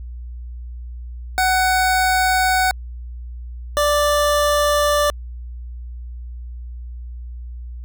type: tone pair in turn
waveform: 25% pulse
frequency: 747 / 587.5 Hz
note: F#5 / D5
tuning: +16 / +1 cents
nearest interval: major third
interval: 415 cents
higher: first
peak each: -11 dBFS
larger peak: neither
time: 1.38-2.71 / 3.77-5.1 s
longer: neither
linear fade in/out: 0 ms
effects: added 60 Hz sine -29 dBFS peak until 7.84 s

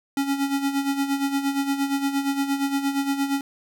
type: tone with tremolo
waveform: square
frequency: 277.2 Hz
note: C#4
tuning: in tune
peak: -20 dBFS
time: 0.17-3.41 s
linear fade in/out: 2 ms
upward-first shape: sine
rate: 8.6 Hz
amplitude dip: 65%
effects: none

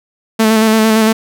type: tone with vibrato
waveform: sawtooth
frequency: 220 Hz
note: A3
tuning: in tune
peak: -4 dBFS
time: 0.39-1.13 s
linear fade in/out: 10 ms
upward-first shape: square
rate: 8.8 Hz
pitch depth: 21 cents each way
effects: none

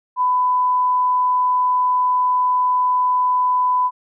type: tone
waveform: sine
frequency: 1000 Hz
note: B5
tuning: 21 cents sharp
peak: -14 dBFS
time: 0.16-3.91 s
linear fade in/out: 50 ms
effects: none

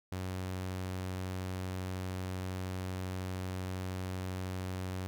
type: tone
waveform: sawtooth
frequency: 92.8 Hz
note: F#2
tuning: 6 cents sharp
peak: -32 dBFS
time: 0.12-5.07 s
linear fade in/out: 0 ms
effects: none

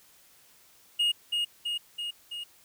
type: tone with echo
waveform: triangle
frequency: 2861 Hz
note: F7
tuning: 41 cents sharp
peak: -21 dBFS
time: 0.99-1.12 s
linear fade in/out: 10 ms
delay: 330 ms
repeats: 4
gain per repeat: -3 dB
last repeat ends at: 2.44 s
effects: white hiss -59 dBFS RMS until 2.64 s

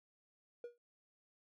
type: tone with exponential decay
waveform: triangle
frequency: 479 Hz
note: A#4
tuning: 47 cents sharp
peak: -38 dBFS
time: 0.64-0.78 s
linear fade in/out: 2 ms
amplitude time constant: 29 ms
effects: tanh soft clip ceiling -35 dBFS

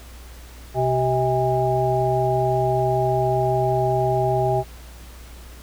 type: harmonic tone with a mistuned harmonic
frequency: 128.2 Hz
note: C3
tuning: 35 cents flat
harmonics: 1 / 3 / 5 / 6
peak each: -23 / -23 / -23 / -23 dBFS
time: 0.74-4.64 s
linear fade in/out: 50 ms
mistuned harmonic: 6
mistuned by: +100 cents
effects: added 60 Hz sine -39 dBFS peak until 5.62 s + pink hiss -46 dBFS RMS until 5.62 s

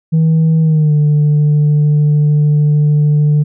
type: tone with pitch glide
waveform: sine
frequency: 160.5 to 148.89 Hz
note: E3 to D3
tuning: -46 to +24 cents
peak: -5 dBFS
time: 0.12-3.44 s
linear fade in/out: 20 ms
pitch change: -130 cents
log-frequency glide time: 0.61-0.95 s
effects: tanh soft clip ceiling -6 dBFS

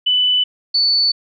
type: tone pair in turn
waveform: sine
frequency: 2990 / 4480 Hz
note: F#7 / C#8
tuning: +17 / +18 cents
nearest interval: perfect fifth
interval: 701 cents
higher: second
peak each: -12 dBFS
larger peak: neither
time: 0.06-0.44 / 0.74-1.12 s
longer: neither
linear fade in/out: 10 ms
effects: none

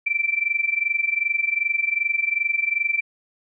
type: tone with amplitude modulation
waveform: sine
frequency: 2342 Hz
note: D7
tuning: 5 cents flat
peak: -16 dBFS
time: 0.06-3.01 s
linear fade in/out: 10 ms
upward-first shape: sine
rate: 22.6 Hz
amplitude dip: 85%
effects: none

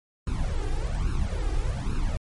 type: noise with flanger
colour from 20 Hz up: brown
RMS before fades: -26 dBFS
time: 0.27-2.17 s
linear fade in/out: 2 ms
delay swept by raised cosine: 0.74 to 2.54 ms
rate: 1.2 Hz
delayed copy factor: +0.9
effects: MP3 48 kbps

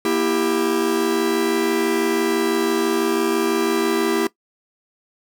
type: chord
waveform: 45% pulse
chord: E diminished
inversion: second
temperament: just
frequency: 237.3 / 329.6 / 395.6 Hz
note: Bb3 / E4 / G4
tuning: +31 / 0 / +16 cents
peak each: -25 / -21 / -21 dBFS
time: 0.05-4.27 s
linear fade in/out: 2 ms
effects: noise-tail reverb RT60 0.1 s tail -18 dB re dry

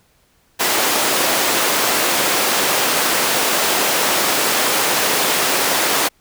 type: high-pass noise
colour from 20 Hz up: pink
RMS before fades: -17 dBFS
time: 0.59-6.09 s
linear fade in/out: 20 ms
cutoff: 400 Hz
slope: 12 dB/octave
effects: pink hiss -58 dBFS RMS until 6.2 s

